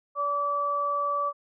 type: tone pair together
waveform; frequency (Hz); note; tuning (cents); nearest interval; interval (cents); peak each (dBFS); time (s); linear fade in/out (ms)
sine; 574 / 1154; D5 / D6; -40 / -31; octave; 1209; -32 / -25; 0.15-1.33; 50
effects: none